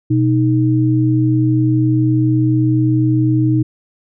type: tone pair together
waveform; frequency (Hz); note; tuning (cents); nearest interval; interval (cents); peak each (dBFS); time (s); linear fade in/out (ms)
sine; 123.86 / 312.1; B2 / D#4; +5 / +5; octave + major third; 1600; -13 / -14; 0.1-3.63; 10
effects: none